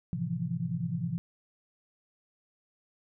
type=chord; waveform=sine; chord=F major seventh; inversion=first; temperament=equal; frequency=110 / 130.81 / 164.81 / 174.61 Hz; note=A2 / C3 / E3 / F3; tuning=0 / 0 / 0 / 0 cents; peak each=-40 / -36 / -34 / -34 dBFS; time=0.13-1.18 s; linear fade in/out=0 ms; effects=none